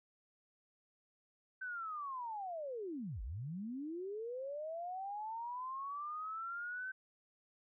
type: linear two-way sweep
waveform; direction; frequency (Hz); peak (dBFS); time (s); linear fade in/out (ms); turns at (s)
sine; down then up; 1541 to 43.83 to 1541; -40; 1.61-6.92; 10; 3.22
effects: none